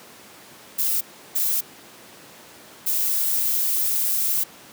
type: noise bursts at uneven times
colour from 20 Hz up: violet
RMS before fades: -22 dBFS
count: 3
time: 0.78-1.01 / 1.35-1.61 / 2.86-4.44 s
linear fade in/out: 10 ms
effects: pink hiss -45 dBFS RMS until 4.72 s + high-pass 200 Hz 12 dB/octave